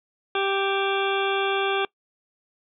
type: harmonic tone with a mistuned harmonic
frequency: 392 Hz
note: G4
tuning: in tune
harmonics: 1 / 2 / 3 / 4 / 6 / 7 / 8 / 9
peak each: -25 / -28 / -30 / -31 / -33 / -33 / -34 / -35 dBFS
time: 0.35-1.85 s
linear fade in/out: 2 ms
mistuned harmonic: 8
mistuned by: +78 cents
effects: noise-tail reverb RT60 0.1 s tail -23 dB re dry